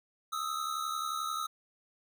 square tone pair together, 1247.2 / 1318.5 Hz, D#6 / E6, +4 / 0 cents, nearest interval minor second, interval 96 cents, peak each -36 / -37 dBFS, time 0.32-1.47 s, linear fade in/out 10 ms, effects none

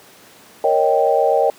sine chord, Eb dominant seventh, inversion second, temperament equal, 466.2 / 554.4 / 622.3 / 784 Hz, Bb4 / Db5 / Eb5 / G5, 0 / 0 / 0 / 0 cents, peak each -18 dBFS, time 0.64-1.5 s, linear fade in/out 2 ms, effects pink hiss -45 dBFS RMS until 1.58 s + high-pass 200 Hz 12 dB/octave

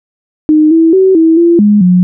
sine tone with pitch steps, 307.5 / 326.4 / 379.4 / 324.4 / 340.5 / 207.6 / 180.4 Hz, D#4 / E4 / F#4 / E4 / F4 / G#3 / F#3, -20 / -17 / +43 / -28 / -44 / 0 / -44 cents, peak -3 dBFS, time 0.49-2.03 s, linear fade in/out 0 ms, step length 220 ms, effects none

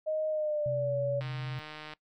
sine tone with pitch glide, 622.3 to 567.4 Hz, D#5 to C#5, 0 to +40 cents, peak -28 dBFS, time 0.06-1.21 s, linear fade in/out 20 ms, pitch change -160 cents, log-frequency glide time 0.29-0.97 s
sine tone, 130 Hz, C3, 11 cents flat, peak -34 dBFS, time 0.66-1.59 s, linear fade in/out 0 ms
click train, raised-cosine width 0.3 ms, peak -27 dBFS, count 112, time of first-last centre 1.21-1.935 s, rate 153 Hz
effects noise-tail reverb RT60 0.1 s tail -21 dB re dry

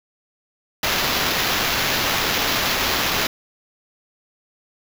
white noise with sample-and-hold, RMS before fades -21 dBFS, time 0.83-3.27 s, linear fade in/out 2 ms, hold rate 8820 Hz, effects none

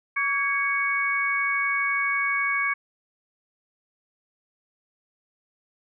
sine tone cluster, 1134 / 1646 / 2227 Hz, C#6 / G#6 / C#7, +39 / -16 / +7 cents, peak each -28 / -28 / -24 dBFS, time 0.16-2.74 s, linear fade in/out 10 ms, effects none

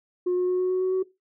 sine tone with pitch steps, 359.7 / 362.2 / 364.7 / 367.3 / 369.8 / 372.4 / 375 Hz, F#4 / F#4 / F#4 / F#4 / F#4 / F#4 / F#4, -49 / -37 / -25 / -13 / -1 / +11 / +23 cents, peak -19 dBFS, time 0.26-1.03 s, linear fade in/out 10 ms, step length 110 ms, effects noise-tail reverb RT60 0.2 s tail -18 dB re dry + tanh soft clip ceiling -19 dBFS

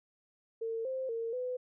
sine tone with pitch steps, 453.1 / 523 / 457.8 / 502 Hz, A#4 / C5 / A#4 / B4, -49 / -1 / -31 / +28 cents, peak -33 dBFS, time 0.61-1.57 s, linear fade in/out 10 ms, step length 240 ms, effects none

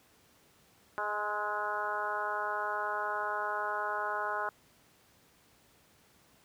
harmonic tone with a mistuned harmonic, 208.5 Hz, G#3, 7 cents sharp, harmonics 2 / 3 / 4 / 5 / 6 / 7 / 8, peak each -43 / -40 / -38 / -37 / -39 / -37 / -49 dBFS, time 0.98-4.49 s, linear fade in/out 0 ms, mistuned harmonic 6, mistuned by +26 cents, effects pink hiss -64 dBFS RMS until 6.44 s + high-pass 80 Hz 12 dB/octave

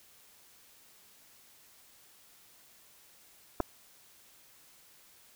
clicks, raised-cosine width 1 ms, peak -16 dBFS, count 2, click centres 3.602 / 3.605 s, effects white hiss -60 dBFS RMS until 5.35 s

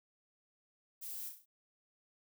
violet noise with echo, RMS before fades -45 dBFS, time 1.01-1.3 s, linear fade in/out 20 ms, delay 32 ms, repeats 5, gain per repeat -5 dB, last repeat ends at 1.46 s, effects none

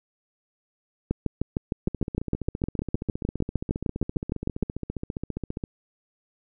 two click trains, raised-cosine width 3 ms, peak -11 / -17 dBFS, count 24 / 57, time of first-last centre 1.11-4.627 / 1.88-5.638 s, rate 6.54 / 14.9 Hz, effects none

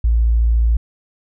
triangle tone with tanh clipping, 57 Hz, A#1, 38 cents flat, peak -11 dBFS, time 0.04-0.77 s, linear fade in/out 5 ms, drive 4 dB, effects none

